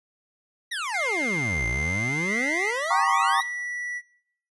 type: exponential two-way sweep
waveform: 25% pulse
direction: down then up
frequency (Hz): 1984 to 54.6 to 1984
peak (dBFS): -24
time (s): 0.71-3.43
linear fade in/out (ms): 10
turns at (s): 1.66
type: tone with pitch glide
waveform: triangle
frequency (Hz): 2110 to 2087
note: C7 to C7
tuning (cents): +14 to -5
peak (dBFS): -24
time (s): 0.94-2.71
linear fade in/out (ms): 5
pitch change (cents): -19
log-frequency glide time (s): 1.19-1.83
type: tone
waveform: triangle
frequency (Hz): 1950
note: B6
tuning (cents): -23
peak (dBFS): -27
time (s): 2.27-4.02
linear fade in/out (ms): 50
type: chord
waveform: sine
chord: Eb dominant seventh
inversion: first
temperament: equal with one note detuned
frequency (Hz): 784 / 932.3 / 1108.7 / 1214.7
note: G5 / Bb5 / Db6 / Eb6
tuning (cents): 0 / 0 / 0 / -42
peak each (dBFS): -27 / -25 / -23 / -28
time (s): 2.9-3.41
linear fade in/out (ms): 10
effects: noise-tail reverb RT60 0.7 s tail -23 dB re dry + resampled to 24000 Hz